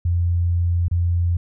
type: tone with dropouts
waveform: sine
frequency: 86.6 Hz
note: F2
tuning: 14 cents flat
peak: -16 dBFS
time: 0.05-1.37 s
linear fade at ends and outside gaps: 5 ms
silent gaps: 0.883-0.912 s
effects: none